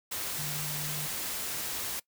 sine tone in noise, 150 Hz, D3, 37 cents sharp, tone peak -38 dBFS, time 0.38-1.07 s, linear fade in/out 10 ms, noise white, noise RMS -35 dBFS, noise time 0.11-2 s, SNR -6 dB, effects noise-tail reverb RT60 0.1 s tail -21 dB re dry

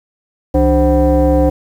sine tone with frequency modulation, 296.1 Hz, D4, 14 cents sharp, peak -7 dBFS, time 0.54-1.5 s, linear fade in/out 10 ms, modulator 229 Hz, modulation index 1.5, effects tanh soft clip ceiling -4 dBFS + 7-bit

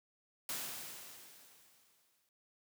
white noise with exponential decay, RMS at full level -39 dBFS, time 0.49-2.29 s, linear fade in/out 1 ms, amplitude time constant 390 ms, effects high-pass 100 Hz 12 dB/octave

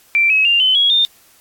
sine tone with pitch steps, 2349 / 2562 / 2793 / 3046 / 3322 / 3623 Hz, D7 / E7 / F7 / F#7 / G#7 / A7, 0 / -50 / -1 / +50 / 0 / +50 cents, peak -10 dBFS, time 0.15-1.05 s, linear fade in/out 0 ms, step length 150 ms, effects white hiss -50 dBFS RMS until 1.4 s + AAC 64 kbps

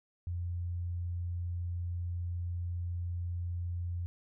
sine tone, 87.31 Hz, F2, in tune, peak -33 dBFS, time 0.27-4.06 s, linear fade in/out 0 ms, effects none

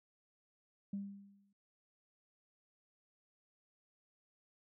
sine tone with exponential decay, 199.3 Hz, G3, 29 cents sharp, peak -35 dBFS, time 0.93-1.53 s, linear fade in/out 5 ms, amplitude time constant 130 ms, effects tanh soft clip ceiling -32 dBFS

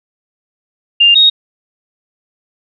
sine tone pair in turn, 2800 / 3748 Hz, F7 / A#7, +4 / +9 cents, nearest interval perfect fourth, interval 505 cents, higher second, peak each -4 dBFS, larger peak neither, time 1-1.15 / 1.15-1.3 s, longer neither, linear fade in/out 10 ms, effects none

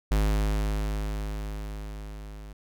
square tone with level ramp, 51.91 Hz, G#1, in tune, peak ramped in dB -21 to -41 dBFS, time 0.11-2.53 s, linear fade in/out 5 ms, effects none

